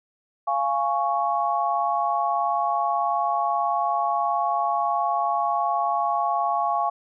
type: chord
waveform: sine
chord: Db major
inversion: first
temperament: just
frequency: 693 / 831.5 / 1108.7 Hz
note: F5 / Ab5 / Db6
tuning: -14 / +2 / 0 cents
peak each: -25 dBFS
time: 0.47-6.9 s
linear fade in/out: 10 ms
effects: none